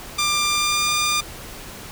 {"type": "tone with pitch glide", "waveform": "10% pulse", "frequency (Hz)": [1191, 1202.8], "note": ["D6", "D6"], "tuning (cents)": [24, 41], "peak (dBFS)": -10, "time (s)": [0.18, 1.21], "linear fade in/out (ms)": 10, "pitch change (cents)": 17, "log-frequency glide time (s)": [0.47, 0.93], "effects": ["pink hiss -37 dBFS RMS until 1.91 s"]}